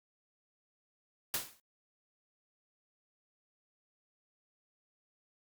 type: noise with exponential decay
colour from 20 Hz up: white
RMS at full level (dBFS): -31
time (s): 1.34-1.6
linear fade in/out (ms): 1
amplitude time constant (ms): 55
effects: Opus 48 kbps